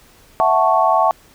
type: chord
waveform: sine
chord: F# minor seventh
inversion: third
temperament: equal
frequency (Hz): 659.3 / 740 / 880 / 1108.7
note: E5 / F#5 / A5 / C#6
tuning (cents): 0 / 0 / 0 / 0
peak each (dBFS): -17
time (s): 0.4-1.11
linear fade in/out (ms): 0
effects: pink hiss -49 dBFS RMS until 1.34 s